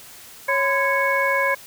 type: harmonic tone with a mistuned harmonic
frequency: 552 Hz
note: C#5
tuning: 7 cents flat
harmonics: 1 / 2 / 3 / 4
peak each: -23 / -23 / -23 / -23 dBFS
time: 0.48-1.55 s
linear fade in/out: 10 ms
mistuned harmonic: 2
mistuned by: -140 cents
effects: white hiss -43 dBFS RMS until 1.66 s